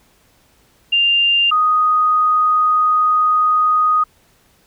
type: tone pair in turn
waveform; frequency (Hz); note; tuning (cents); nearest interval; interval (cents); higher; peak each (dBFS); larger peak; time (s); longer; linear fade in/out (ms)
sine; 2794 / 1244.6; F7 / D#6; 0 / 0; octave + major second; 1400; first; -11; neither; 0.92-1.51 / 1.51-4.04; second; 10
effects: pink hiss -55 dBFS RMS until 4.66 s